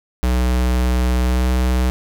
square tone with pitch glide, 62.1 to 62.86 Hz, B1 to B1, +10 to +31 cents, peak -15 dBFS, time 0.23-1.9 s, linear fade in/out 0 ms, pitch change +21 cents, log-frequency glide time 1.24-1.45 s, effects none

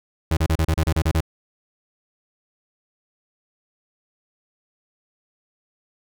35% pulse tone bursts, 80.1 Hz, E2, 49 cents flat, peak -15 dBFS, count 10, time 0.31-1.207 s, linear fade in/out 5 ms, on 60 ms, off 33 ms, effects none

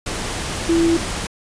sine tone in noise, 333.4 Hz, E4, 20 cents sharp, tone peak -13 dBFS, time 0.69-0.97 s, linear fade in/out 5 ms, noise pink, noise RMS -25 dBFS, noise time 0.06-1.27 s, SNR +9 dB, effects resampled to 22050 Hz

